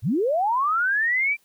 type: linear sweep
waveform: sine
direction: up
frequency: 82.41 to 2373 Hz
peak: -19 dBFS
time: 0.02-1.37 s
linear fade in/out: 50 ms
effects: white hiss -63 dBFS RMS until 1.44 s